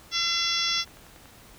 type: harmonic tone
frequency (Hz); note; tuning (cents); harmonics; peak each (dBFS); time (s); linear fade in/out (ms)
680; F5; -46; 2 / 3 / 4 / 5 / 6 / 7 / 8 / 9; -34 / -33 / -35 / -28 / -35 / -33 / -29 / -35; 0.11-0.85; 50
type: click train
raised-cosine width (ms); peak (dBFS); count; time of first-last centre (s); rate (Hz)
0.5; -34; 8; 0.59-1.257; 10.5
effects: pink hiss -51 dBFS RMS until 1.58 s